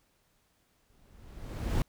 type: noise with exponential growth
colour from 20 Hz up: brown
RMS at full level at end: -26 dBFS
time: 0.9-1.82 s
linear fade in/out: 1 ms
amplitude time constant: 200 ms
effects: pink hiss -71 dBFS RMS until 1.88 s

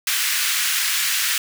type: high-pass noise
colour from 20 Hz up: pink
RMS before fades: -21 dBFS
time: 0.07-1.38 s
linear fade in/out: 2 ms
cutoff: 1600 Hz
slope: 24 dB/octave
effects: none

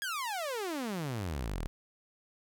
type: exponential sweep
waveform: sawtooth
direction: down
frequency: 1682 to 34.4 Hz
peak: -30 dBFS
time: 0.02-1.67 s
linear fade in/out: 0 ms
effects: none

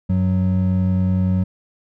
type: tone pair together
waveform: triangle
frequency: 94.28 / 185 Hz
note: F#2 / F#3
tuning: +33 / 0 cents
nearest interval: octave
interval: 1167 cents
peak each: -16 dBFS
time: 0.09-1.44 s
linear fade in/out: 10 ms
effects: none

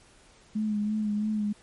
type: tone with vibrato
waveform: sine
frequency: 211.6 Hz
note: G#3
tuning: 33 cents sharp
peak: -25 dBFS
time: 0.55-1.53 s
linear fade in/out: 10 ms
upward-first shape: sine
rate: 3 Hz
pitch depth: 35 cents each way
effects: pink hiss -57 dBFS RMS until 1.62 s + MP3 48 kbps

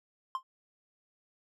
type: tone with exponential decay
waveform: triangle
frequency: 1051 Hz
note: C6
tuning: 7 cents sharp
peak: -25 dBFS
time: 0.35-0.43 s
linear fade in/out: 1 ms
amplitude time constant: 16 ms
effects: none

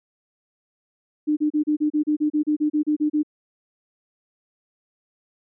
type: tone bursts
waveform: sine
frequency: 301.3 Hz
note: D4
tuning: 44 cents sharp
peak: -17 dBFS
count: 15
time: 1.27-3.232 s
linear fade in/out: 20 ms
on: 100 ms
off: 33 ms
effects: none

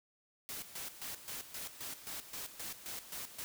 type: noise with tremolo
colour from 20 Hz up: white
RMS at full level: -43 dBFS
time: 0.49-3.44 s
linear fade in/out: 0 ms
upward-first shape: square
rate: 3.8 Hz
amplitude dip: 70%
effects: none

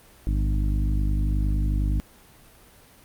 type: harmonic tone with a mistuned harmonic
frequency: 51 Hz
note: G#1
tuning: 31 cents flat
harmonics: 1 / 2 / 3 / 4 / 5 / 6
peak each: -21 / -30 / -33 / -36 / -37 / -37 dBFS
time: 0.27-2 s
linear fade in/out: 0 ms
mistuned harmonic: 1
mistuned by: +86 cents
effects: pink hiss -52 dBFS RMS until 3.04 s + Opus 32 kbps

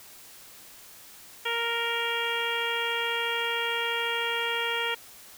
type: harmonic tone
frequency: 466.2 Hz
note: A#4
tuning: in tune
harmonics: 1 / 2 / 3 / 4 / 5 / 6 / 7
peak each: -34 / -34 / -34 / -34 / -34 / -34 / -34 dBFS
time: 1.45-4.95 s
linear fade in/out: 10 ms
effects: white hiss -49 dBFS RMS until 5.37 s

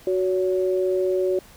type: tone pair together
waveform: sine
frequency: 370 / 564.8 Hz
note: F#4 / C#5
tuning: 0 / +32 cents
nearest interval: perfect fifth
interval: 732 cents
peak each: -20 / -25 dBFS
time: 0.07-1.39 s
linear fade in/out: 2 ms
effects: pink hiss -49 dBFS RMS until 1.56 s

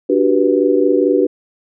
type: chord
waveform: sine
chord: G major seventh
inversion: second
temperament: just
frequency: 294 / 367.5 / 392 / 490 Hz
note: D4 / F#4 / G4 / B4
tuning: +2 / -12 / 0 / -14 cents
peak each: -16 dBFS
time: 0.09-1.27 s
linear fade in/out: 10 ms
effects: none

